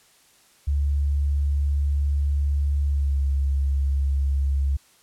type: tone with pitch glide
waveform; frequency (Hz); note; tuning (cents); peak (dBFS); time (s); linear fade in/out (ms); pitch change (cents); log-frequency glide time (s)
sine; 71.3 to 69.03; C#2 to C#2; +49 to -7; -19; 0.67-4.77; 10; -56; 2.86-3.2
effects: white hiss -57 dBFS RMS until 5.02 s + low-pass 11000 Hz 12 dB/octave